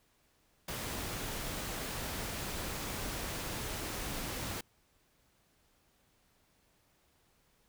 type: noise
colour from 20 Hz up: pink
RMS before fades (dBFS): -39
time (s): 0.68-4.61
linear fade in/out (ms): 5
effects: pink hiss -71 dBFS RMS until 7.68 s